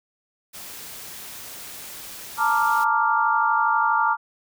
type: noise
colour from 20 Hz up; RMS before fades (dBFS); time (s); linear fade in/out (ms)
white; -38; 0.53-2.85; 20
type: chord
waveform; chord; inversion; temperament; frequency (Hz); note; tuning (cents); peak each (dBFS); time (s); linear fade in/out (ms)
sine; Bb major seventh; third; equal; 880 / 932.3 / 1174.7 / 1396.9; A5 / Bb5 / D6 / F6; 0 / 0 / 0 / 0; -23; 2.37-4.17; 50
effects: none